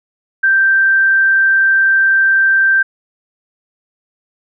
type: tone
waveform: sine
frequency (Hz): 1568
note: G6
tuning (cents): 0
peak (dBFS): -8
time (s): 0.43-2.83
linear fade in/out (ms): 10
effects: none